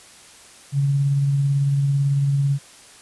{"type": "tone with tremolo", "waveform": "sine", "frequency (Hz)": 140, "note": "C#3", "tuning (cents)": 18, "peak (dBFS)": -15, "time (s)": [0.72, 2.59], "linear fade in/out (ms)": 50, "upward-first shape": "sine", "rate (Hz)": 18, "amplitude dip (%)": 25, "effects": ["white hiss -46 dBFS RMS until 3.01 s", "resampled to 24000 Hz"]}